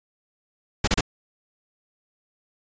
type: noise bursts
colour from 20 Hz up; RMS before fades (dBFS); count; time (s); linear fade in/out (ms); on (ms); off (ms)
pink; -20; 3; 0.84-1.009; 5; 35; 32
effects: resampled to 16000 Hz